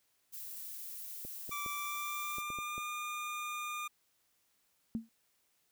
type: noise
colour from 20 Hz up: violet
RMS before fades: -45 dBFS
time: 0.32-2.42 s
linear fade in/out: 20 ms
type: clicks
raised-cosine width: 2 ms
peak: -34 dBFS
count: 7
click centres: 1.25 / 1.493 / 1.662 / 2.384 / 2.503 / 2.587 / 2.78 s
type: tone with pitch glide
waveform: 25% pulse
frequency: 1166 to 1210.6 Hz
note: D6 to D#6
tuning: -13 to -48 cents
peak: -34 dBFS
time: 1.51-3.88 s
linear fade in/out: 10 ms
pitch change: +65 cents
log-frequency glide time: 1.7-2.86 s
type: tone with exponential decay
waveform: sine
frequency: 226.3 Hz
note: A3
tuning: 49 cents sharp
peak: -29 dBFS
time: 4.95-5.09 s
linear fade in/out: 0 ms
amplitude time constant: 30 ms
effects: white hiss -75 dBFS RMS until 5.71 s